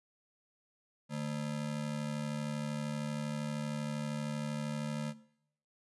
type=ring-modulated tone; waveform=square; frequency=186.5 Hz; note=F#3; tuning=14 cents sharp; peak=-33 dBFS; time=1.09-5.14 s; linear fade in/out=50 ms; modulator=36.4 Hz; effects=noise-tail reverb RT60 0.7 s tail -18 dB re dry + resampled to 24000 Hz